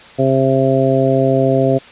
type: harmonic tone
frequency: 133.4 Hz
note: C3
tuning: 34 cents sharp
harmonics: 1 / 2 / 3 / 4 / 5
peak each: -17 / -17 / -17 / -17 / -17 dBFS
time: 0.18-1.79 s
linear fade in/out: 20 ms
effects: white hiss -39 dBFS RMS until 1.91 s + resampled to 8000 Hz